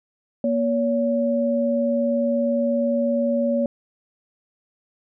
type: tone pair together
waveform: sine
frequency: 237.2 / 565.7 Hz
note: A#3 / C#5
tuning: +30 / +35 cents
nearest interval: octave + minor third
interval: 1505 cents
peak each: -21 dBFS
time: 0.44-3.66 s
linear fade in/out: 2 ms
effects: none